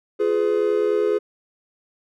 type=chord; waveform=triangle; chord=F diminished; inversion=none; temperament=just; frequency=349.2 / 419.1 / 502.9 Hz; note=F4 / Ab4 / Cb5; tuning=0 / +16 / +31 cents; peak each=-23 / -17 / -23 dBFS; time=0.19-1.19 s; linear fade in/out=20 ms; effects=none